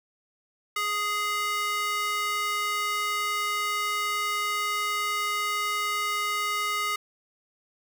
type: tone with high-pass filter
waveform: square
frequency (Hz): 415.3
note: G#4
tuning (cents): 0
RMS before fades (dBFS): -28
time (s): 0.76-6.96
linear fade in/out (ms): 5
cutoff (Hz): 1500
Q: 2.3
effects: none